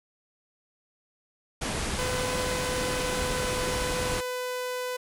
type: low-pass noise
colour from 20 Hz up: pink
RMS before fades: -31 dBFS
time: 1.61-4.21 s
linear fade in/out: 10 ms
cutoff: 11000 Hz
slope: 96 dB/octave
type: tone with pitch glide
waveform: sawtooth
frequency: 504 to 500.5 Hz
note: B4 to B4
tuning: +35 to +23 cents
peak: -26 dBFS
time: 1.98-4.97 s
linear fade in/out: 10 ms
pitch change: -12 cents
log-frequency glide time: 2.32-4.14 s
effects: none